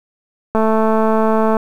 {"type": "click train", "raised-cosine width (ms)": 1, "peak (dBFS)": -3, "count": 225, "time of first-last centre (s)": [0.55, 1.568], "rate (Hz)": 220, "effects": ["7-bit"]}